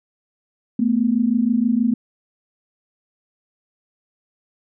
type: tone pair together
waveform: sine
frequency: 221.1 / 247.4 Hz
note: A3 / B3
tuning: +9 / +3 cents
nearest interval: major second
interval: 194 cents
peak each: -18 dBFS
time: 0.79-1.94 s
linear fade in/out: 5 ms
effects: none